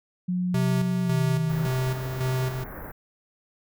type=tone with pitch glide; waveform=sine; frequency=180.4 to 159.79 Hz; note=F#3 to D#3; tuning=-44 to +46 cents; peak=-23 dBFS; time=0.28-1.67 s; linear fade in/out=10 ms; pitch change=-210 cents; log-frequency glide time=1.04-1.18 s
type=tone with tremolo; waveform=square; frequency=129.5 Hz; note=C3; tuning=17 cents flat; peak=-24 dBFS; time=0.54-2.64 s; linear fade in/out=5 ms; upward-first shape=square; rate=1.8 Hz; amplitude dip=50%
type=band-stop noise; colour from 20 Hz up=pink; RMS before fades=-38 dBFS; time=1.49-2.92 s; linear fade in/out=10 ms; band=1900 to 13000 Hz; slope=48 dB/octave
effects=none

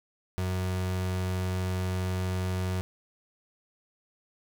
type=tone; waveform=35% pulse; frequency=92.3 Hz; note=F#2; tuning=4 cents flat; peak=-26 dBFS; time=0.38-2.81 s; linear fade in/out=0 ms; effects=none

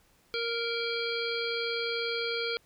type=harmonic tone; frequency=465.6 Hz; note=A#4; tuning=2 cents flat; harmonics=1 / 3 / 5 / 7 / 9 / 10; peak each=-33 / -37 / -36 / -38 / -39 / -40 dBFS; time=0.34-2.57 s; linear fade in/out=0 ms; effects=pink hiss -65 dBFS RMS until 2.65 s

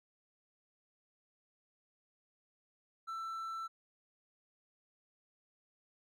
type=tone; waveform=triangle; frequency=1333 Hz; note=E6; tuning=19 cents sharp; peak=-37 dBFS; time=3.07-3.68 s; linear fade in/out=20 ms; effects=none

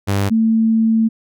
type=tone pair in turn; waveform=sawtooth / sine; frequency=99.6 / 223.6 Hz; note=G2 / A3; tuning=+28 / +28 cents; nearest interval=octave + major second; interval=1400 cents; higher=second; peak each=-11 dBFS; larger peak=neither; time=0.07-0.3 / 0.3-1.09 s; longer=second; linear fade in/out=20 ms; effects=none

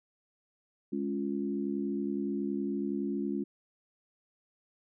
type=chord; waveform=sine; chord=Db major; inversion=second; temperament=equal; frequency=207.7 / 277.2 / 349.2 Hz; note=Ab3 / Db4 / F4; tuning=0 / 0 / 0 cents; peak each=-34 / -34 / -36 dBFS; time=0.92-3.44 s; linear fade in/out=10 ms; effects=none

